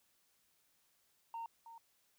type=tone with echo; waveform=sine; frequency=918 Hz; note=A#5; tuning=27 cents flat; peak=-39 dBFS; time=1.34-1.46 s; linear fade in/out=2 ms; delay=320 ms; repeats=1; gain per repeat=-12 dB; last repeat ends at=1.78 s; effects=tanh soft clip ceiling -39 dBFS + white hiss -75 dBFS RMS until 2.18 s